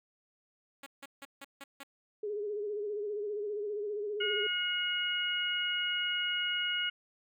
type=tone bursts; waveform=5% pulse; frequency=277.2 Hz; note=C#4; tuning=in tune; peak=-33 dBFS; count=6; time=0.83-1.834 s; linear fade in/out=5 ms; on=34 ms; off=160 ms
type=tone with vibrato; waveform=sine; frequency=415.6 Hz; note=G#4; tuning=1 cent sharp; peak=-33 dBFS; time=2.23-4.47 s; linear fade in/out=5 ms; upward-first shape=sine; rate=15 Hz; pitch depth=57 cents each way
type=harmonic tone; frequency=722 Hz; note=F#5; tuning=43 cents flat; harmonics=2 / 3 / 4; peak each=-35 / -38 / -32 dBFS; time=4.2-6.9 s; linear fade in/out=10 ms
effects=none